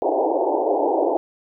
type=band-pass noise; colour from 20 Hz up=pink; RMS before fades=-20 dBFS; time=0.02-1.17 s; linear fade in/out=0 ms; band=300 to 910 Hz; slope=96 dB/octave; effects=none